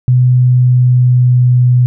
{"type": "tone with pitch glide", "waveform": "sine", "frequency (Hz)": [125.6, 124.23], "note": ["B2", "B2"], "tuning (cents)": [30, 11], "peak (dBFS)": -5, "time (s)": [0.08, 1.86], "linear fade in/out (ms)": 0, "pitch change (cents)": -19, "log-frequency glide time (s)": [0.3, 1.64], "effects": []}